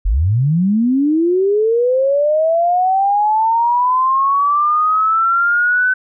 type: linear sweep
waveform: sine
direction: up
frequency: 38.66 to 1518 Hz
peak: -11 dBFS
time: 0.05-5.94 s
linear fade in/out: 10 ms
effects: none